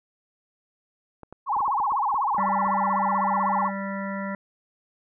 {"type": "clicks", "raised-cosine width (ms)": 1, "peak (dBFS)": -27, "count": 11, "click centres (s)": [1.233, 1.326, 1.566, 1.606, 1.68, 1.801, 1.921, 2.143, 2.347, 2.485, 2.668]}
{"type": "tone with vibrato", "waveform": "sine", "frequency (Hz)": 952, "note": "A#5", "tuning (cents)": 36, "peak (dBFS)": -21, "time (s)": [1.46, 3.71], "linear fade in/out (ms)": 50, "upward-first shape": "sine", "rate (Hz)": 16, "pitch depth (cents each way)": 290}
{"type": "harmonic tone", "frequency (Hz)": 196.2, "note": "G3", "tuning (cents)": 2, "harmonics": [1, 3, 5, 7, 9, 10], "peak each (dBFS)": [-30, -35, -37, -38, -40, -40], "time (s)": [2.38, 4.35], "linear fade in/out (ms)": 2}
{"effects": []}